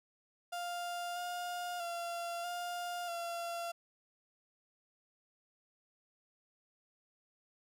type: tone with pitch steps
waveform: 35% pulse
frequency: 700 / 709 / 687 / 704 / 684 Hz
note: F5 / F5 / F5 / F5 / F5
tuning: +4 / +26 / -29 / +14 / -36 cents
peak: -36 dBFS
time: 0.52-3.72 s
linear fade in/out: 10 ms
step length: 640 ms
effects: none